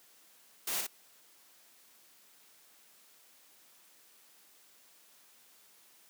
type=noise with echo; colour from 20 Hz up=white; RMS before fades=-35 dBFS; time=0.67-0.81 s; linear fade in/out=5 ms; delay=58 ms; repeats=1; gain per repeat=-3 dB; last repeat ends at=0.868 s; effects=white hiss -62 dBFS RMS until 6.09 s + high-pass 200 Hz 12 dB/octave